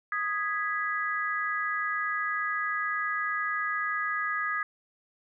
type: chord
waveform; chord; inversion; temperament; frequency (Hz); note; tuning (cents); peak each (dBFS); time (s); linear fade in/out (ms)
sine; G# minor; second; equal; 1244.5 / 1661.2 / 1975.5; D#6 / G#6 / B6; 0 / 0 / 0; -31 / -31 / -34; 0.12-4.63; 2
effects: none